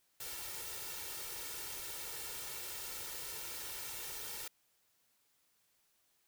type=noise with comb filter; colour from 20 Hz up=white; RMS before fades=-44 dBFS; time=0.2-4.48 s; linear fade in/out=5 ms; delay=2.2 ms; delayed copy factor=+0.65; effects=white hiss -75 dBFS RMS until 6.27 s